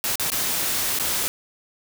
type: noise with dropouts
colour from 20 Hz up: white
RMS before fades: -24 dBFS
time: 0.04-1.28 s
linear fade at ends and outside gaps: 0 ms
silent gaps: 0.156-0.197 / 0.301-0.319 / 0.988-0.997 s
effects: none